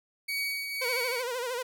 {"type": "tone with tremolo", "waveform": "30% pulse", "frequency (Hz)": 2254, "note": "C#7", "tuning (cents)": 28, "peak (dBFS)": -26, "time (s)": [0.28, 1.22], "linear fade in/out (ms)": 10, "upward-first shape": "triangle", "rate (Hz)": 1.9, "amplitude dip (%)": 50}
{"type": "tone with vibrato", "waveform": "sawtooth", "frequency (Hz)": 493.9, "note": "B4", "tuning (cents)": 0, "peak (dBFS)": -27, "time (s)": [0.81, 1.63], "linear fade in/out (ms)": 10, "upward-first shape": "sine", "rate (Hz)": 13, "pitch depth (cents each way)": 92}
{"effects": []}